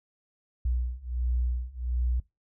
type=beating tone pair; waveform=sine; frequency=60.4 / 61.8 Hz; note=B1 / B1; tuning=-38 / +2 cents; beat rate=1.4 Hz; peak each=-30 / -29 dBFS; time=0.65-2.2 s; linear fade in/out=5 ms; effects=noise-tail reverb RT60 0.2 s tail -20 dB re dry